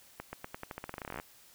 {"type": "accelerating click train", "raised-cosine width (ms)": 0.5, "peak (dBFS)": -24, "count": 21, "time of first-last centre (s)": [0.2, 1.199], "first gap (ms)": 130, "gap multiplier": 0.88, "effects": ["white hiss -59 dBFS RMS until 1.54 s"]}